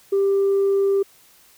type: tone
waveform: sine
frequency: 394.4 Hz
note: G4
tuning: 11 cents sharp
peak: -14 dBFS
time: 0.12-1.03 s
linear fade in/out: 10 ms
effects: tanh soft clip ceiling -13 dBFS + white hiss -53 dBFS RMS until 1.57 s